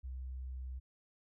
sine tone, 64.2 Hz, C2, 32 cents flat, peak -40 dBFS, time 0.03-0.8 s, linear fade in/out 20 ms, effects none

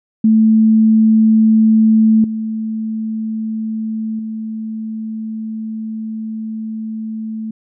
sine tone with level steps, 220 Hz, A3, in tune, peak -7 / -18 / -21 dBFS, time 0.24-7.51 s, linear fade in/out 5 ms, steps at 2.24 / 4.19 s, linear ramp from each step 2 ms, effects none

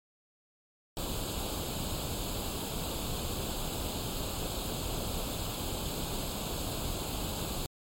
pink noise with comb filter, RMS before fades -35 dBFS, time 0.97-7.66 s, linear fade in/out 0 ms, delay 0.26 ms, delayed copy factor +0.8, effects MP3 64 kbps

